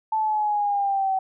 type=linear sweep; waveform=sine; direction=down; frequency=880 to 759 Hz; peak=-20 dBFS; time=0.12-1.19 s; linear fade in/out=5 ms; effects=none